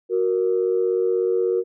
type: tone pair together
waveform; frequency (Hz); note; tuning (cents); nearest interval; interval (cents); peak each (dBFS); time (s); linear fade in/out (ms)
sine; 369.7 / 466.2; F#4 / A#4; -1 / 0; major third; 401; -20; 0.09-1.64; 50
effects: tanh soft clip ceiling -10 dBFS